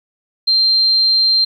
sine tone, 4160 Hz, C8, 11 cents flat, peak -10 dBFS, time 0.47-1.45 s, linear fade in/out 10 ms, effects 8-bit

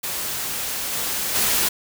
white noise with level steps, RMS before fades -27 / -25 / -20 dBFS, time 0.03-1.69 s, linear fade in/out 10 ms, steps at 0.92 / 1.34 s, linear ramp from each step 20 ms, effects none

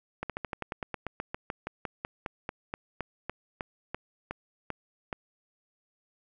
slowing click train, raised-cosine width 0.5 ms, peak -18 dBFS, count 26, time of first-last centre 0.23-5.128 s, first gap 67 ms, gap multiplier 1.08, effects none

